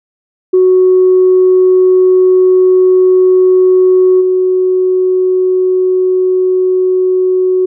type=tone with level steps; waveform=sine; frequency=370 Hz; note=F#4; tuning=in tune; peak=-3 / -7 dBFS; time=0.53-7.66 s; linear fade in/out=10 ms; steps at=4.2 s; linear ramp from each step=20 ms; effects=tanh soft clip ceiling 0 dBFS